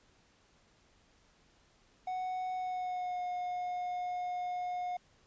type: tone with pitch glide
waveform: triangle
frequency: 740 to 719.8 Hz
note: F#5 to F#5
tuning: 0 to -48 cents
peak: -32 dBFS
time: 2.07-4.97 s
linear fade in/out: 5 ms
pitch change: -48 cents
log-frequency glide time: 2.55-3.22 s
effects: pink hiss -67 dBFS RMS until 5.26 s + resampled to 16000 Hz